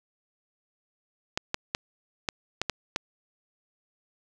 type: clicks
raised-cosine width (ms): 0.2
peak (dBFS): -9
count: 7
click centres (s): 1.375 / 1.544 / 1.749 / 2.288 / 2.616 / 2.697 / 2.961
effects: none